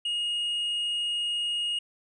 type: tone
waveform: triangle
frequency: 2867 Hz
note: F7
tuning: 45 cents sharp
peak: -25 dBFS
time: 0.05-1.79 s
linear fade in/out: 5 ms
effects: resampled to 22050 Hz